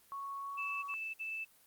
sine tone with pitch glide, 1108.7 to 1126.1 Hz, C#6 to C#6, 0 to +27 cents, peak -39 dBFS, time 0.12-0.94 s, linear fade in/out 0 ms, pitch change +27 cents, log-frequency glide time 0.41-0.66 s
sine tone bursts, 2637 Hz, E7, in tune, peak -37 dBFS, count 3, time 0.57-1.45 s, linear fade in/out 20 ms, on 260 ms, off 50 ms
effects white hiss -65 dBFS RMS until 1.66 s + Opus 32 kbps

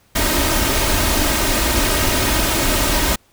pink noise with comb filter, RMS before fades -17 dBFS, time 0.15-3.16 s, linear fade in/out 10 ms, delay 3.2 ms, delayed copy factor +0.55, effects pink hiss -56 dBFS RMS until 3.32 s

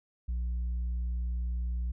sine tone with tanh clipping, 60 Hz, B1, 49 cents flat, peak -30 dBFS, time 0.28-1.92 s, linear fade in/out 10 ms, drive 2 dB, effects none

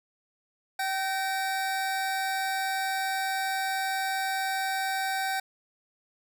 25% pulse tone pair together, 770 / 1852.7 Hz, G5 / A#6, -31 / -11 cents, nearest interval octave + minor third, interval 1520 cents, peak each -24 / -35 dBFS, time 0.79-5.4 s, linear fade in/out 5 ms, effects none

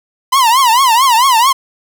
45% pulse tone with vibrato, 991 Hz, B5, 6 cents sharp, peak -7 dBFS, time 0.32-1.53 s, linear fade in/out 10 ms, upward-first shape triangle, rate 4.5 Hz, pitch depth 220 cents each way, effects none

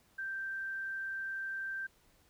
sine tone, 1568 Hz, G6, in tune, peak -36 dBFS, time 0.18-1.87 s, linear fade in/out 10 ms, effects pink hiss -68 dBFS RMS until 2.29 s

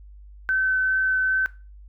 sine tone with vibrato, 1528 Hz, G6, 45 cents flat, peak -19 dBFS, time 0.49-1.46 s, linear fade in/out 0 ms, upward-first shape triangle, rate 2.5 Hz, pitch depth 9 cents each way, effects noise-tail reverb RT60 0.3 s tail -17 dB re dry + added 50 Hz sine -42 dBFS peak until 1.88 s

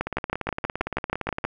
two click trains, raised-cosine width 0.5 ms, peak -9 / -13 dBFS, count 10 / 25, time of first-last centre 0.01-1.45 / 0.07-1.441 s, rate 6.25 / 17.5 Hz, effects none

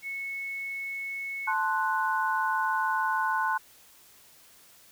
sine tone, 2201 Hz, C#7, 13 cents flat, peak -32 dBFS, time 0.02-1.54 s, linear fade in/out 50 ms
sine chord, F# diminished, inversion first, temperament equal, 880 / 1046.5 / 1480 Hz, A5 / C6 / F#6, 0 / 0 / 0 cents, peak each -29 dBFS, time 1.47-3.58 s, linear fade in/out 10 ms
effects white hiss -56 dBFS RMS until 4.91 s

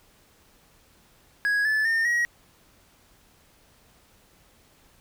triangle tone with pitch steps, 1661.2 / 1737.8 / 1817.8 / 1901.6 Hz, G#6 / A6 / A#6 / A#6, 0 / -22 / -44 / +34 cents, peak -19 dBFS, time 1.45-2.25 s, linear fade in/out 0 ms, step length 200 ms, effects pink hiss -59 dBFS RMS until 5 s

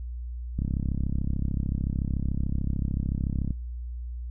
click train, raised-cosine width 5 ms, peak -16 dBFS, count 99, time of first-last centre 0.59-3.507 s, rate 33.6 Hz, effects noise-tail reverb RT60 0.4 s tail -26 dB re dry + added 60 Hz sine -32 dBFS peak until 4.3 s

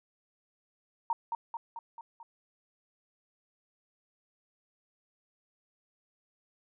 sine tone with echo, 926 Hz, A#5, 12 cents flat, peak -26 dBFS, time 1.1-1.13 s, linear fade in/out 2 ms, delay 220 ms, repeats 5, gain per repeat -4 dB, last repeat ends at 2.23 s, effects none

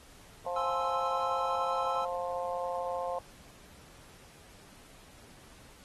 harmonic tone, 176.2 Hz, F3, 16 cents sharp, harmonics 3 / 4 / 5 / 6, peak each -35 / -37 / -39 / -41 dBFS, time 0.46-3.19 s, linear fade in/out 5 ms
triangle chord, Ab augmented, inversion none, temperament equal, 830.6 / 1046.5 / 1318.5 Hz, Ab5 / C6 / E6, 0 / 0 / 0 cents, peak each -34 / -34 / -33 dBFS, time 0.56-2.05 s, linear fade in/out 5 ms
effects pink hiss -56 dBFS RMS until 5.84 s + AAC 32 kbps

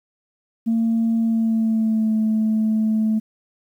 sine tone with pitch glide, 227.4 to 218.4 Hz, A#3 to A3, -43 to -13 cents, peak -15 dBFS, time 0.66-3.2 s, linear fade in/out 20 ms, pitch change -70 cents, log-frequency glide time 1.2-2.15 s, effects tanh soft clip ceiling -13 dBFS + 9-bit

